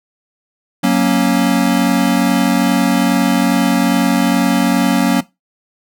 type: chord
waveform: square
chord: F# major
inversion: none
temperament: equal with one note detuned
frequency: 185 / 234.8 / 277.2 Hz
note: F#3 / A#3 / C#4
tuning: 0 / +13 / 0 cents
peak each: -16 dBFS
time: 0.83-5.21 s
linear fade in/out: 10 ms
effects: noise-tail reverb RT60 0.2 s tail -18 dB re dry